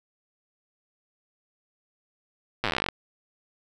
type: slowing click train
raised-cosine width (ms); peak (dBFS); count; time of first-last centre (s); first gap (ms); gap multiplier
0.3; -9; 18; 2.64-2.887; 8; 1.07
effects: none